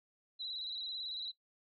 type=tone with vibrato; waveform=sine; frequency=3951 Hz; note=B7; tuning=in tune; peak=-38 dBFS; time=0.39-1.32 s; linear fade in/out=20 ms; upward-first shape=square; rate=18 Hz; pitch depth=38 cents each way; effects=noise-tail reverb RT60 0.1 s tail -17 dB re dry + MP3 64 kbps